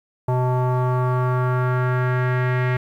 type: tone with low-pass filter sweep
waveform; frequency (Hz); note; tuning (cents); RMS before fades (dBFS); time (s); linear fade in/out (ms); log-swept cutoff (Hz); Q
square; 126.2; B2; +38; -20; 0.28-2.77; 5; 860 to 2000; 2.9
effects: 9-bit